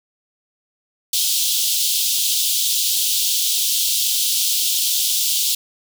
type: high-pass noise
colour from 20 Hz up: pink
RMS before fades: -19 dBFS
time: 1.13-5.55 s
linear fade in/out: 5 ms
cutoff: 3100 Hz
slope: 48 dB/octave
effects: none